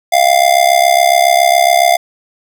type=tone with amplitude modulation; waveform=square; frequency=698.5 Hz; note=F5; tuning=in tune; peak=-4 dBFS; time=0.12-1.97 s; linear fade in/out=10 ms; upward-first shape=sine; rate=67.2 Hz; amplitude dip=85%; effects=none